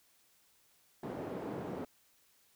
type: band-pass noise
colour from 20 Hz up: white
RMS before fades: -41 dBFS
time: 1.03-1.85 s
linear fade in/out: 5 ms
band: 160 to 450 Hz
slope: 12 dB/octave
effects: white hiss -69 dBFS RMS until 2.55 s